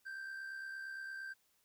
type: tone with amplitude modulation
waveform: triangle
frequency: 1568 Hz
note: G6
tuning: in tune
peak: -39 dBFS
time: 0.05-1.34 s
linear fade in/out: 20 ms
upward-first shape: sine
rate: 68.7 Hz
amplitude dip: 45%
effects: white hiss -75 dBFS RMS until 1.64 s